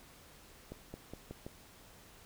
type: accelerating click train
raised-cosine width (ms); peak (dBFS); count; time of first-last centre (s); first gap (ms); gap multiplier
2; -30; 5; 0.72-1.465; 220; 0.89
effects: pink hiss -58 dBFS RMS until 2.25 s